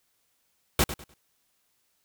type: noise with echo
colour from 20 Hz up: pink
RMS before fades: -21 dBFS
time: 0.79-0.84 s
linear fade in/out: 2 ms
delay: 100 ms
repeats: 3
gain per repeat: -12 dB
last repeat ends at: 1.14 s
effects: white hiss -72 dBFS RMS until 2.04 s